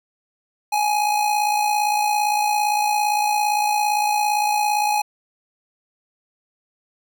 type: tone with amplitude modulation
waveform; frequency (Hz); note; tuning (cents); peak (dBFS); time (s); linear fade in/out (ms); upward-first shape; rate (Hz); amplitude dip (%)
square; 837; G#5; +13; -16; 0.72-5.02; 10; sine; 57.6; 50
effects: none